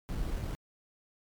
brown noise with sample-and-hold, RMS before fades -34 dBFS, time 0.09-0.55 s, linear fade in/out 0 ms, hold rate 4410 Hz, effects MP3 96 kbps

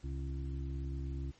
harmonic tone, 67.3 Hz, C2, 49 cents sharp, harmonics 1 / 2 / 4 / 5, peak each -37 / -42 / -49 / -50 dBFS, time 0.03-1.32 s, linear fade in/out 20 ms, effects pink hiss -65 dBFS RMS until 1.39 s + MP3 32 kbps

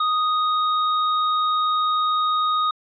square tone, 1244.5 Hz, D#6, in tune, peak -19 dBFS, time 0-2.71 s, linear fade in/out 5 ms, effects resampled to 11025 Hz

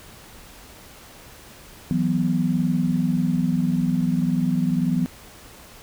sine chord, E suspended second, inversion none, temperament equal, 164.81 / 185 / 246.9 Hz, E3 / F#3 / B3, 0 / 0 / 0 cents, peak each -23 dBFS, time 1.91-5.06 s, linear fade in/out 0 ms, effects pink hiss -45 dBFS RMS until 5.82 s

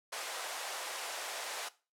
pink high-pass noise, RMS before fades -40 dBFS, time 0.12-1.69 s, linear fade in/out 10 ms, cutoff 540 Hz, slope 24 dB/octave, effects noise-tail reverb RT60 0.3 s tail -17 dB re dry + low-pass 11000 Hz 12 dB/octave

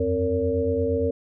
sine tone cluster, 84.2 / 92.8 / 263 / 460.7 / 566 Hz, E2 / F#2 / C4 / A#4 / C#5, +37 / +6 / +9 / -20 / +36 cents, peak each -30 / -30 / -28 / -23 / -29 dBFS, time 0-1.11 s, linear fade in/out 5 ms, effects none

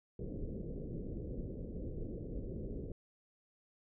pink low-pass noise, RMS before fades -42 dBFS, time 0.19-2.92 s, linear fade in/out 2 ms, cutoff 510 Hz, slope 48 dB/octave, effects none

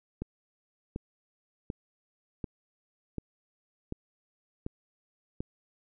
click train, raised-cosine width 3 ms, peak -21 dBFS, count 8, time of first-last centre 0.22-5.405 s, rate 1.35 Hz, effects none

